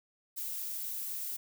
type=noise with ADSR envelope; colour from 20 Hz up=violet; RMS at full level=-36 dBFS; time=0.36-1.37 s; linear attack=24 ms; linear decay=8 ms; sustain=-2 dB; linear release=11 ms; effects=none